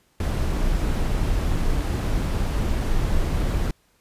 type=noise; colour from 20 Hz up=brown; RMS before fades=-22 dBFS; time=0.2-3.71 s; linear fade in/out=2 ms; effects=pink hiss -63 dBFS RMS until 4 s + resampled to 32000 Hz